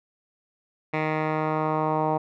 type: tone with low-pass filter sweep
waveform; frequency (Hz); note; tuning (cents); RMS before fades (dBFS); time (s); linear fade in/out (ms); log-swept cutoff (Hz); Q
10% pulse; 155.56; D#3; 0; -25; 0.93-2.18; 10; 2100 to 880; 2.5
effects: none